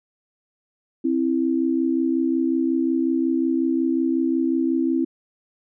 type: tone pair together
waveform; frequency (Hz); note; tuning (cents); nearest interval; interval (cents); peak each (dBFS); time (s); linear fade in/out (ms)
sine; 264.1 / 329.6; C4 / E4; +16 / 0; major third; 384; -21; 1.04-5.05; 10
effects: none

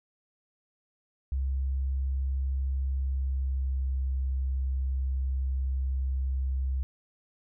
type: tone with pitch glide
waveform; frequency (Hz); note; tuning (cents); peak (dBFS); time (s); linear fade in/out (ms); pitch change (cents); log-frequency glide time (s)
sine; 66.8 to 65.92; C2 to C2; +36 to +14; -26; 1.32-6.83; 0; -22; 2.94-3.94
effects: none

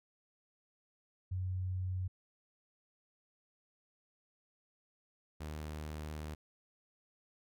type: tone pair in turn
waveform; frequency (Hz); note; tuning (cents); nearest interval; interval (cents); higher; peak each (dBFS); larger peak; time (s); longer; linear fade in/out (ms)
sine / sawtooth; 92.4 / 76.45; F#2 / D#2; -2 / -30; minor third; 328; first; -34 / -37; first; 1.31-2.08 / 5.4-6.35; second; 10
effects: none

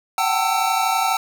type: tone cluster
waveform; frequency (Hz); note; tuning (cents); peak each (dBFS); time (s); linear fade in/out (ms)
square; 752 / 784 / 899 / 1324; F#5 / G5 / A5 / E6; +28 / 0 / +37 / +7; -24; 0.18-1.17; 2
effects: none

